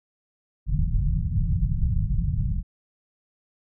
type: low-pass noise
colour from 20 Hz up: pink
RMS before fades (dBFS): -23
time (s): 0.66-2.63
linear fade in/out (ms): 50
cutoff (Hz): 170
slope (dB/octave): 48
effects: none